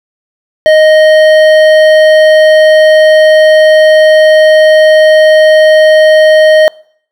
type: tone with hard clipping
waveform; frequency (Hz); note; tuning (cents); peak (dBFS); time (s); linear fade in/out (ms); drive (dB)
sine; 622.3; D#5; 0; -3; 0.66-6.68; 0; 11
effects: noise-tail reverb RT60 0.6 s tail -25 dB re dry